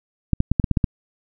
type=clicks; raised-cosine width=5 ms; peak=-4 dBFS; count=8; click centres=0.333 / 0.404 / 0.516 / 0.598 / 0.642 / 0.713 / 0.772 / 0.842 s; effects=none